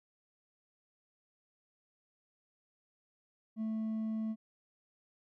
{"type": "tone with hard clipping", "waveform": "sine", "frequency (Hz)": 220, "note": "A3", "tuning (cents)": 0, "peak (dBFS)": -34, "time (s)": [3.56, 4.36], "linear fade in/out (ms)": 50, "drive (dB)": 2, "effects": []}